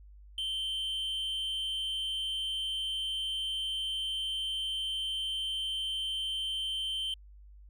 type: tone with amplitude modulation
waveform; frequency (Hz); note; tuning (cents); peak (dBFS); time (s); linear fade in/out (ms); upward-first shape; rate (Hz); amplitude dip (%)
triangle; 3100; G7; -20; -28; 0.38-7.14; 2; sine; 233; 45
effects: added 50 Hz sine -50 dBFS peak until 7.69 s